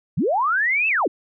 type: linear two-way sweep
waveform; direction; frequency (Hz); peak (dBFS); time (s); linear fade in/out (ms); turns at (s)
sine; up then down; 110.1 to 2685 to 204.5; -17; 0.17-1.08; 10; 0.88
effects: none